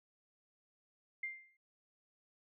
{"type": "tone with exponential decay", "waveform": "sine", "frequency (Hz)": 2101, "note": "C7", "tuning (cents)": 7, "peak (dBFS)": -35, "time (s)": [1.23, 1.57], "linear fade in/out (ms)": 5, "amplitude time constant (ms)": 72, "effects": []}